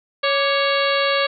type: harmonic tone with a mistuned harmonic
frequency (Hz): 555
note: C#5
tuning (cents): +2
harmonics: 1 / 2 / 3 / 4 / 5 / 6 / 7 / 8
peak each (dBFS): -20 / -23 / -25 / -26 / -27 / -28 / -28 / -29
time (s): 0.23-1.27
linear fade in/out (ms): 10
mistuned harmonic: 2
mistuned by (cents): +84
effects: none